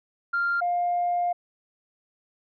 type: tone pair in turn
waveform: sine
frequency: 1393 / 704.6 Hz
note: F6 / F5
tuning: -5 / +15 cents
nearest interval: octave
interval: 1180 cents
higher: first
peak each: -21 dBFS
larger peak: neither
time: 0.33-0.61 / 0.61-1.33 s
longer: second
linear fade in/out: 10 ms
effects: tanh soft clip ceiling -18 dBFS